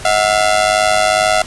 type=ring-modulated tone; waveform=sawtooth; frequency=686 Hz; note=F5; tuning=31 cents flat; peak=-4 dBFS; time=0.05-1.42 s; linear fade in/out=0 ms; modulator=51.1 Hz; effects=pink hiss -31 dBFS RMS until 1.46 s + resampled to 24000 Hz